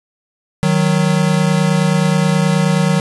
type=tone pair together; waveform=square; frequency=155.56 / 184.99 Hz; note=D#3 / F#3; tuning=0 / 0 cents; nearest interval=minor third; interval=300 cents; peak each=-15 dBFS; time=0.63-3 s; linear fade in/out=0 ms; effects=resampled to 24000 Hz + 8-bit